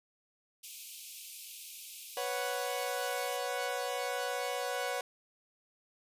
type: high-pass noise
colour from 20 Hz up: white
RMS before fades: -46 dBFS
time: 0.63-3.37 s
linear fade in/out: 10 ms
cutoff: 2300 Hz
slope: 96 dB/octave
type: chord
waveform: sawtooth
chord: B suspended second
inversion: none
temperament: equal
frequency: 493.9 / 554.4 / 740 Hz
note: B4 / C#5 / F#5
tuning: 0 / 0 / 0 cents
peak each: -34 dBFS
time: 2.17-5.01 s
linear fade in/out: 2 ms
effects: resampled to 32000 Hz